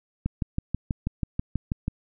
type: click train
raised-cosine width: 5 ms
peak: -13 dBFS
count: 11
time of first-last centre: 0.26-1.881 s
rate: 6.17 Hz
effects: none